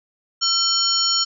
sine tone cluster, 1351 / 3061 / 4342 / 5450 / 6870 Hz, E6 / G7 / C#8 / F8 / A8, +42 / -42 / -37 / -43 / -42 cents, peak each -27 / -26 / -22 / -20 / -25 dBFS, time 0.41-1.25 s, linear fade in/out 20 ms, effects none

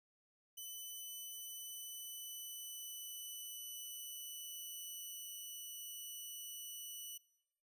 5% pulse tone with pitch glide, 3002 to 2962 Hz, F#7 to F#7, +24 to +1 cents, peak -38 dBFS, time 0.57-7.18 s, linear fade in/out 10 ms, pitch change -23 cents, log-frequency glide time 0.91-5.93 s, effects noise-tail reverb RT60 0.9 s tail -22 dB re dry + resampled to 32000 Hz

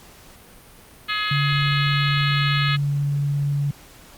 harmonic tone, 421.7 Hz, G#4, 26 cents sharp, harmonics 3 / 4 / 5 / 6 / 7 / 8 / 9 / 10, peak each -27 / -28 / -29 / -30 / -30 / -31 / -32 / -32 dBFS, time 1.08-2.77 s, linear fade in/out 20 ms
sine tone, 142.7 Hz, D3, 49 cents flat, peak -19 dBFS, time 1.31-3.71 s, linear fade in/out 5 ms
effects pink hiss -47 dBFS RMS until 4.17 s + Opus 48 kbps

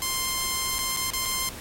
5% pulse tone with dropouts, 1049 Hz, C6, 4 cents sharp, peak -13 dBFS, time 0.02-1.49 s, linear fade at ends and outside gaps 0 ms, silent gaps 0.784-0.79 / 0.964-0.971 / 1.103-1.135 / 1.253-1.257 s, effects pink hiss -39 dBFS RMS until 1.6 s + MP3 64 kbps

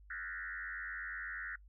sine tone with frequency modulation, 1661.2 Hz, G#6, in tune, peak -40 dBFS, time 0.1-1.56 s, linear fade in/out 5 ms, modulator 88.3 Hz, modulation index 3, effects noise-tail reverb RT60 0.1 s tail -23 dB re dry + added 50 Hz sine -56 dBFS peak until 1.68 s

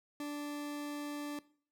40% pulse tone, 292.5 Hz, D4, 7 cents flat, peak -37 dBFS, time 0.2-1.39 s, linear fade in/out 2 ms, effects noise-tail reverb RT60 0.5 s tail -20 dB re dry

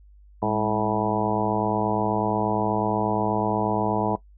harmonic tone with a mistuned harmonic, 108.3 Hz, A2, 27 cents flat, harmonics 1 / 2 / 3 / 4 / 5 / 6 / 7 / 8 / 9, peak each -32 / -28 / -30 / -29 / -33 / -29 / -30 / -30 / -30 dBFS, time 0.42-4.16 s, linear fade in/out 5 ms, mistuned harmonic 2, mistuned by -81 cents, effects noise-tail reverb RT60 0.1 s tail -18 dB re dry + added 50 Hz sine -48 dBFS peak until 4.37 s

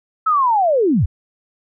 sine linear sweep, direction down, 1318.5 to 59.2 Hz, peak -12 dBFS, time 0.26-1.06 s, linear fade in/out 10 ms, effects none

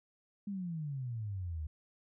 sine exponential sweep, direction down, 207.4 to 74 Hz, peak -36 dBFS, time 0.47-1.67 s, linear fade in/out 5 ms, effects none

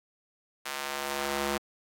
square tone with high-pass filter sweep, 70.2 Hz, C#2, 22 cents sharp, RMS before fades -33 dBFS, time 0.65-1.58 s, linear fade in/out 10 ms, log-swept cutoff 1200 to 290 Hz, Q 0.71, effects AAC 48 kbps

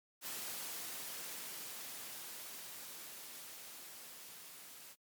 white noise with level ramp, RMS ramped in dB -43 to -54 dBFS, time 0.21-4.96 s, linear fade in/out 50 ms, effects high-pass 150 Hz 12 dB/octave + MP3 96 kbps

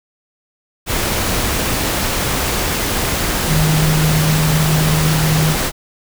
sine tone in noise, 155.56 Hz, D#3, in tune, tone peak -13 dBFS, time 3.47-5.56 s, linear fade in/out 50 ms, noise pink, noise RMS -18 dBFS, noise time 0.86-5.72 s, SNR +2 dB, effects none

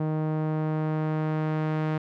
sawtooth tone with low-pass filter sweep, 155.56 Hz, D#3, in tune, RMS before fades -27 dBFS, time 0-1.98 s, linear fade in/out 5 ms, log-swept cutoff 850 to 2000 Hz, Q 0.72, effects none

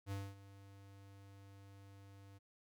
square tone with ADSR envelope, 98.8 Hz, G2, 14 cents sharp, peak -40 dBFS, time 0.06-2.39 s, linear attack 56 ms, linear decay 230 ms, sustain -17 dB, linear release 20 ms, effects none

